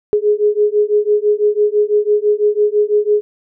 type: beating tone pair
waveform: sine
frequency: 415.3 / 421.3 Hz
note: G#4 / G#4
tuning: 0 / +25 cents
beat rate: 6 Hz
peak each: -14 dBFS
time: 0.13-3.21 s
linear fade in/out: 0 ms
effects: none